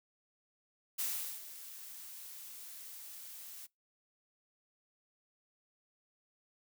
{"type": "noise with ADSR envelope", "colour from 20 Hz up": "blue", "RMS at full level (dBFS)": -35, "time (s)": [0.98, 3.67], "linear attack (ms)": 17, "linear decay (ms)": 410, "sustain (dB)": -14, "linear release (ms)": 18, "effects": ["noise-tail reverb RT60 0.2 s tail -25 dB re dry"]}